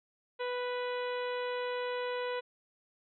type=harmonic tone with a mistuned harmonic; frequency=493.9 Hz; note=B4; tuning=in tune; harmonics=1 / 2 / 3 / 4 / 5 / 6 / 7 / 8; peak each=-34 / -40 / -44 / -46 / -48 / -50 / -51 / -52 dBFS; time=0.39-2.41 s; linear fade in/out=20 ms; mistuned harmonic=7; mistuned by=-27 cents; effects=none